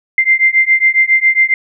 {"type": "beating tone pair", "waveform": "sine", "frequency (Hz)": [2086, 2093.3], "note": ["C7", "C7"], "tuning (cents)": [-6, 0], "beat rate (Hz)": 7.3, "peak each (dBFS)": -11, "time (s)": [0.18, 1.54], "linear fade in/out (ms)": 2, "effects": []}